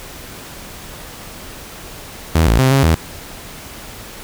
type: tone with pitch steps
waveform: sawtooth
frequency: 81 / 55.8 / 131.1 / 136.3 / 81 Hz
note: E2 / A1 / C3 / C#3 / E2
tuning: -30 / +25 / +4 / -29 / -30 cents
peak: -6 dBFS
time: 2.35-2.95 s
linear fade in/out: 5 ms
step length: 120 ms
effects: pink hiss -34 dBFS RMS until 4.23 s